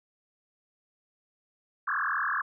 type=tone with frequency modulation; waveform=sine; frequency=1387 Hz; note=F6; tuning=12 cents flat; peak=-26 dBFS; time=1.87-2.42 s; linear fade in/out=10 ms; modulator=41.4 Hz; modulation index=7.8; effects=none